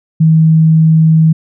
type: tone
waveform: sine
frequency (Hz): 159.8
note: D#3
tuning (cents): +47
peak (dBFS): -4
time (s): 0.2-1.33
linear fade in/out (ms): 10
effects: none